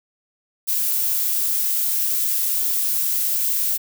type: noise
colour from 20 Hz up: violet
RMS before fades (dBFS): -21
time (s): 0.67-3.78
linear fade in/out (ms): 20
effects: none